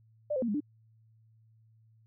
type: tone with pitch steps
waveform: sine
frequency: 594 / 518 / 234.9 / 206 / 294.1 Hz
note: D5 / C5 / A#3 / G#3 / D4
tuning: +20 / -17 / +13 / -14 / +3 cents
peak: -28 dBFS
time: 0.3-0.605 s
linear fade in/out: 10 ms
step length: 61 ms
effects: added 111 Hz sine -60 dBFS peak until 2.06 s